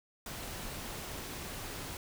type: noise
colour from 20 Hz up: pink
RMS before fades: -42 dBFS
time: 0.26-1.97 s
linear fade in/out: 2 ms
effects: none